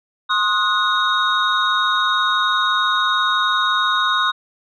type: tone cluster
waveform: sine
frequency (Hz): 1060 / 1251 / 1463 / 3751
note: C6 / D#6 / F#6 / A#7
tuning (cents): +22 / +9 / -20 / +10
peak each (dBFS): -20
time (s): 0.29-4.32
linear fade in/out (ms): 20
effects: tanh soft clip ceiling -7 dBFS